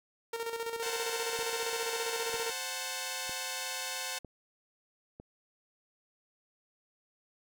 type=tone with tremolo; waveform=sawtooth; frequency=460.4 Hz; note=A#4; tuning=22 cents flat; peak=-29 dBFS; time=0.33-2.51 s; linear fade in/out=5 ms; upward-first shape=square; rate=15 Hz; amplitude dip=55%
type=chord; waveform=5% pulse; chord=F# diminished; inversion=second; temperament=equal; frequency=523.3 / 740 / 880 Hz; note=C5 / F#5 / A5; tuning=0 / 0 / 0 cents; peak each=-28 dBFS; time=0.82-4.19 s; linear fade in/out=10 ms
type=click train; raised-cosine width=2 ms; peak=-33 dBFS; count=5; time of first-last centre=1.39-5.2 s; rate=1.05 Hz
effects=none